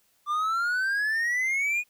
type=exponential sweep; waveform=triangle; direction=up; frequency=1174.7 to 2479 Hz; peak=-22 dBFS; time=0.26-1.84 s; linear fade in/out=50 ms; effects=white hiss -67 dBFS RMS until 1.89 s

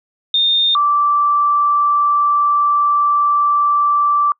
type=tone pair in turn; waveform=sine; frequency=3645 / 1167.5 Hz; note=A#7 / D6; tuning=-40 / -11 cents; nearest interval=octave + minor sixth; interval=1971 cents; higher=first; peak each=-11 dBFS; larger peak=neither; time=0.34-0.75 / 0.75-4.32 s; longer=second; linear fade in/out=2 ms; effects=noise-tail reverb RT60 0.1 s tail -26 dB re dry

